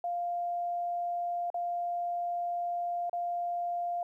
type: tone with dropouts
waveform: sine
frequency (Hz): 698.5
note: F5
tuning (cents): 0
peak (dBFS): -30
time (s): 0.04-4.03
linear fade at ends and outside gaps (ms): 2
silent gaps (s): 1.502-1.543 / 3.096-3.13
effects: 12-bit